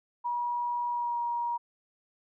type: tone with pitch glide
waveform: sine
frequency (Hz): 962 to 949.9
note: B5 to A#5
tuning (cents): -46 to +32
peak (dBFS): -28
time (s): 0.24-1.58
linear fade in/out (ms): 20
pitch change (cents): -22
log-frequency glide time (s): 0.9-1.18
effects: none